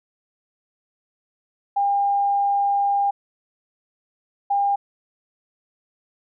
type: tone pair in turn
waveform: sine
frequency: 803 / 803 Hz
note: G5 / G5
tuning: +41 / +41 cents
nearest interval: unison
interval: 0 cents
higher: neither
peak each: -17 dBFS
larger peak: neither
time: 1.76-3.11 / 4.5-4.76 s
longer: first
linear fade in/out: 10 ms
effects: none